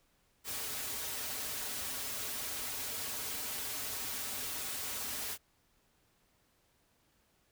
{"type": "noise with comb filter", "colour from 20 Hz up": "white", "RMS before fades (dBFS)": -39, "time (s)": [0.44, 5.38], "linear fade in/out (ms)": 50, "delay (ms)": 5.8, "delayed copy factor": -0.8, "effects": ["pink hiss -72 dBFS RMS until 7.51 s"]}